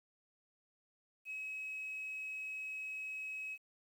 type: tone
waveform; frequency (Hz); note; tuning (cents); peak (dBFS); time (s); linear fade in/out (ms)
sine; 2558; D#7; +47; -39; 1.25-3.58; 50
effects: tanh soft clip ceiling -37 dBFS + 11-bit